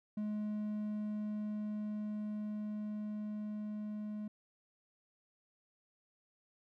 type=tone with level ramp; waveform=triangle; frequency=211 Hz; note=G#3; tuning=28 cents sharp; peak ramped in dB=-33 to -37 dBFS; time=0.17-4.28 s; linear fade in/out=5 ms; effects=none